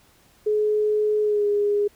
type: tone with pitch glide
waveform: sine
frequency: 424 to 411.2 Hz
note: G#4 to G#4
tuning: +36 to -17 cents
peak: -18 dBFS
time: 0.46-1.88 s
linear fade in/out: 10 ms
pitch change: -53 cents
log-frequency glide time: 1.22-1.46 s
effects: pink hiss -57 dBFS RMS until 1.95 s